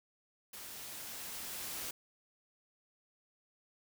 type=noise with level ramp; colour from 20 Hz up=white; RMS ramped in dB=-48 to -41 dBFS; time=0.53-1.91 s; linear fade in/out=5 ms; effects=none